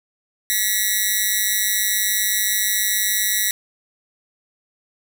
5% pulse tone with amplitude modulation, 1939 Hz, B6, 32 cents flat, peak -3 dBFS, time 0.5-3.51 s, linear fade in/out 0 ms, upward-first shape sine, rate 205 Hz, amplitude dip 95%, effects none

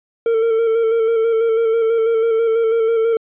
triangle tone with vibrato, 453.3 Hz, A#4, 48 cents flat, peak -11 dBFS, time 0.26-3.17 s, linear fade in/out 2 ms, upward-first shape square, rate 6.1 Hz, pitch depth 27 cents each way, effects resampled to 8000 Hz

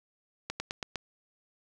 slowing click train, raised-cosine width 0.2 ms, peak -16 dBFS, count 5, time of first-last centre 0.5-0.957 s, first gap 100 ms, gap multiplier 1.09, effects none

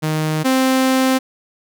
sawtooth tone pair in turn, 155.56 / 261.6 Hz, D#3 / C4, 0 / 0 cents, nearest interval major sixth, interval 900 cents, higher second, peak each -13 / -9 dBFS, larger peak second, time 0.02-0.44 / 0.44-1.19 s, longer second, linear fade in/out 20 ms, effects none

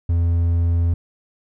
triangle tone, 85 Hz, F2, 46 cents flat, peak -13 dBFS, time 0.09-0.94 s, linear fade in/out 5 ms, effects none

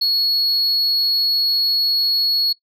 sine tone, 4349 Hz, C#8, 34 cents flat, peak -12 dBFS, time 0.01-2.53 s, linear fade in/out 10 ms, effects noise-tail reverb RT60 0.1 s tail -20 dB re dry + tanh soft clip ceiling -14 dBFS

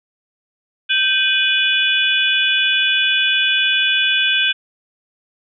sine tone cluster, 1560 / 2473 / 2968 / 3431 Hz, G6 / D#7 / F#7 / A7, -9 / -11 / +5 / -44 cents, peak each -19 dBFS, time 0.89-4.53 s, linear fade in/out 20 ms, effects none

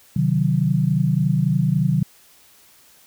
sine chord, C diminished, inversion none, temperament equal with one note detuned, 130.81 / 154.4 / 185 Hz, C3 / Eb3 / Gb3, 0 / -13 / 0 cents, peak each -21 / -19 / -21 dBFS, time 0.16-2.03 s, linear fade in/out 5 ms, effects white hiss -52 dBFS RMS until 3.06 s

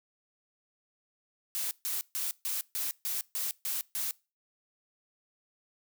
blue noise bursts, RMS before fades -33 dBFS, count 9, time 1.55-4.11 s, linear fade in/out 0 ms, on 160 ms, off 140 ms, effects noise-tail reverb RT60 0.3 s tail -23 dB re dry

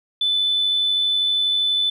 sine tone with amplitude modulation, 3504 Hz, A7, 8 cents flat, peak -15 dBFS, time 0.21-1.9 s, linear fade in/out 5 ms, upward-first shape sine, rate 92.4 Hz, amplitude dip 25%, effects tanh soft clip ceiling -11 dBFS

